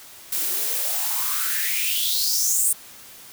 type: noise with high-pass filter sweep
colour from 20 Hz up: blue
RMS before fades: -23 dBFS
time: 0.32-2.73 s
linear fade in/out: 5 ms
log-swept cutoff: 270 to 9200 Hz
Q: 5.9
effects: white hiss -44 dBFS RMS until 3.32 s